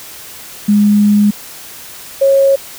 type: tone pair in turn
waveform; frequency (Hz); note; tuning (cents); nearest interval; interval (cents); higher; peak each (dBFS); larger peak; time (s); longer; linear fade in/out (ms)
sine; 206.9 / 547.3; G#3 / C#5; -6 / -22; octave + perfect fourth; 1684; second; -6; neither; 0.68-1.31 / 2.21-2.56; first; 10
effects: white hiss -32 dBFS RMS until 2.78 s